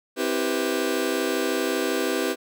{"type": "chord", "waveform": "sawtooth", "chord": "C major seventh", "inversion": "none", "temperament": "just", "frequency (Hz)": [261.6, 327, 392.4, 490.5], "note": ["C4", "E4", "G4", "B4"], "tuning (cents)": [0, -14, 2, -12], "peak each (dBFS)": [-25, -24, -23, -24], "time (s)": [0.16, 2.36], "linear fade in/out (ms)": 50, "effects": []}